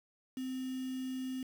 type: tone with quantisation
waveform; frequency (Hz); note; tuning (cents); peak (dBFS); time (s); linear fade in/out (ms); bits
sine; 259.2; C4; -16; -36; 0.37-1.43; 2; 8
effects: none